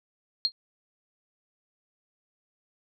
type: tone with exponential decay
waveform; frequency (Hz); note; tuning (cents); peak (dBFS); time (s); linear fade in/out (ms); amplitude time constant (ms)
sine; 4222; C8; +15; -17; 0.45-0.52; 0; 15
effects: none